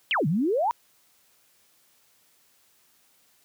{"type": "exponential two-way sweep", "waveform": "sine", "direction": "down then up", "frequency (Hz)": [3300, 139.8, 992], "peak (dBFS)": -21, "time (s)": [0.11, 0.71], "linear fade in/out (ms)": 0, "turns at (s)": 0.27, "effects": ["white hiss -63 dBFS RMS until 3.44 s", "high-pass 80 Hz 12 dB/octave"]}